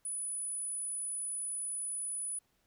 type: tone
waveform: sine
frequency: 9930 Hz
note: D#9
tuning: 5 cents flat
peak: -35 dBFS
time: 0.05-2.39 s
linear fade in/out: 5 ms
effects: pink hiss -75 dBFS RMS until 2.66 s